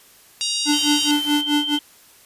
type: harmonic tone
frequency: 942 Hz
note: A#5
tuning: 18 cents sharp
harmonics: 3 / 4 / 5 / 6 / 7 / 8 / 9 / 10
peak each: -28 / -26 / -26 / -29 / -32 / -34 / -35 / -34 dBFS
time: 0.41-1.11 s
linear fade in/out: 0 ms
type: tone with tremolo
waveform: square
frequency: 294.4 Hz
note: D4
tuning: 4 cents sharp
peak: -16 dBFS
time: 0.65-1.79 s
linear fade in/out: 50 ms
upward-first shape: sine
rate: 4.7 Hz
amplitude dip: 95%
type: noise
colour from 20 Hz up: white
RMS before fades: -35 dBFS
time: 0.73-1.41 s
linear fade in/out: 0 ms
type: tone with pitch glide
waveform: sine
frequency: 3100 to 3123 Hz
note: G7 to G7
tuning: -20 to -7 cents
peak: -22 dBFS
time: 0.73-1.79 s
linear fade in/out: 2 ms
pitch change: +13 cents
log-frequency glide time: 1.35-1.46 s
effects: white hiss -50 dBFS RMS until 2.25 s + resampled to 32000 Hz